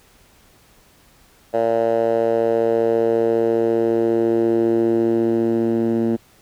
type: tone with band-pass filter sweep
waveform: 10% pulse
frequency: 114.7 Hz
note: A#2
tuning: 28 cents flat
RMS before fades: -18 dBFS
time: 1.53-6.17 s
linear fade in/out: 20 ms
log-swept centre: 590 to 270 Hz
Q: 3.2
effects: pink hiss -53 dBFS RMS until 6.41 s